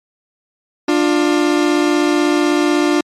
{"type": "tone pair together", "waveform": "40% pulse", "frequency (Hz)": [296.5, 352.6], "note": ["D4", "F4"], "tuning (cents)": [17, 17], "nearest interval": "minor third", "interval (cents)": 300, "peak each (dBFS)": [-13, -15], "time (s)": [0.88, 3.01], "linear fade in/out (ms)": 5, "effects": ["low-pass 7000 Hz 12 dB/octave", "MP3 64 kbps"]}